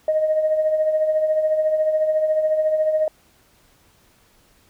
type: tone with tremolo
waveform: sine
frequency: 622.3 Hz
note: D#5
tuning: in tune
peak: -13 dBFS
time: 0.08-3.08 s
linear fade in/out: 2 ms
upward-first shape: triangle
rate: 14 Hz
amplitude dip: 60%
effects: tanh soft clip ceiling -10 dBFS + pink hiss -57 dBFS RMS until 4.69 s